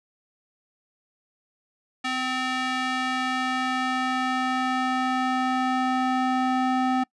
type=tone with band-pass filter sweep; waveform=square; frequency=257.3 Hz; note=C4; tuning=29 cents flat; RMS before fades=-25 dBFS; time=2.04-7.04 s; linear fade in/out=10 ms; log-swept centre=2200 to 770 Hz; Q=0.86; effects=noise-tail reverb RT60 0.1 s tail -25 dB re dry + resampled to 24000 Hz